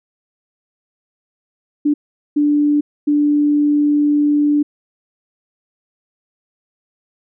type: tone bursts at uneven times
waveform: sine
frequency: 293.7 Hz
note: D4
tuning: in tune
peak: -11 dBFS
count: 3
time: 1.85-1.94 / 2.36-2.81 / 3.07-4.63 s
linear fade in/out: 10 ms
effects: none